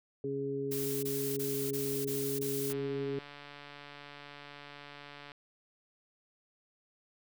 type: harmonic tone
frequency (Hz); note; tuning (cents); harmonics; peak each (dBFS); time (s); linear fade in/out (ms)
138.2; C#3; -5; 1 / 2 / 3; -41 / -39 / -34; 0.24-3.19; 2
type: noise bursts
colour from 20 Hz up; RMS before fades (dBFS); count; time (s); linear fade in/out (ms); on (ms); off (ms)
blue; -39; 6; 0.71-2.73; 10; 320; 20
type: click train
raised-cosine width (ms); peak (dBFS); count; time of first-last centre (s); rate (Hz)
0.3; -32; 378; 2.7-5.318; 144
effects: none